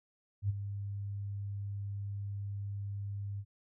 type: tone with ADSR envelope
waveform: sine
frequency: 100.5 Hz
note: G2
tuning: 44 cents sharp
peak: -26 dBFS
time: 0.42-3.45 s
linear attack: 73 ms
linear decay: 24 ms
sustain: -10 dB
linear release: 58 ms
effects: none